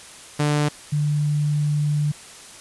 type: tone pair in turn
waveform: sawtooth / sine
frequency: 148.1 / 148.1 Hz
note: D3 / D3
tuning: +15 / +15 cents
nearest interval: unison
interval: 0 cents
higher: neither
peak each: -14 / -18 dBFS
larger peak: first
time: 0.39-0.69 / 0.92-2.12 s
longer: second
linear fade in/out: 10 ms
effects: white hiss -42 dBFS RMS until 2.6 s + resampled to 24000 Hz